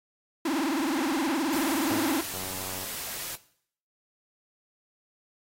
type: tone with vibrato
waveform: 45% pulse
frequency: 298.2 Hz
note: D4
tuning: 27 cents sharp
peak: -25 dBFS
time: 0.45-2.21 s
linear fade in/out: 5 ms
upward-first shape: triangle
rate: 19 Hz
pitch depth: 290 cents each way
type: noise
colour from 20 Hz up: white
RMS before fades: -36 dBFS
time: 1.52-3.36 s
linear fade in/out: 10 ms
type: tone with exponential decay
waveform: 10% pulse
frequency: 106.2 Hz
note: G#2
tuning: 39 cents sharp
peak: -25 dBFS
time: 1.9-2.32 s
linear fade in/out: 5 ms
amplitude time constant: 90 ms
type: click train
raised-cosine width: 1 ms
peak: -28 dBFS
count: 48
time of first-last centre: 2.34-2.842 s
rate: 93.6 Hz
effects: noise-tail reverb RT60 0.6 s tail -17 dB re dry + AAC 48 kbps